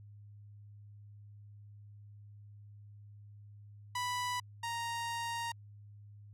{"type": "tone pair in turn", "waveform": "sawtooth", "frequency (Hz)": [987.8, 932.4], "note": ["B5", "A#5"], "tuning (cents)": [0, 0], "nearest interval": "minor second", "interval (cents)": 100, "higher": "first", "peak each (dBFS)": [-30, -32], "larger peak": "first", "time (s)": [[3.95, 4.4], [4.63, 5.52]], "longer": "second", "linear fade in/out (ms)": 5, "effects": ["added 103 Hz sine -51 dBFS peak until 6.33 s", "low-pass 11000 Hz 12 dB/octave"]}